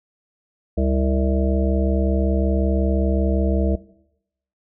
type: harmonic tone with a mistuned harmonic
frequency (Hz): 65.41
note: C2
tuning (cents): 0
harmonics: 1 / 3 / 5 / 7 / 9 / 10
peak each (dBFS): -19 / -24 / -26 / -27 / -29 / -29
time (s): 0.77-3.76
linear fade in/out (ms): 10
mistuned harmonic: 1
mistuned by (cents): +110
effects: noise-tail reverb RT60 0.8 s tail -19 dB re dry